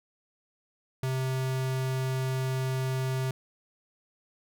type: tone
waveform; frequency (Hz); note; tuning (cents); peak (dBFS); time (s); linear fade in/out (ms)
square; 130.9; C3; +1; -28; 1.03-3.31; 2
effects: none